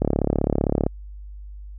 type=click train; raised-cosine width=2 ms; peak=-6 dBFS; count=31; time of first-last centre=0.02-0.865 s; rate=35.5 Hz; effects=added 50 Hz sine -35 dBFS peak until 1.78 s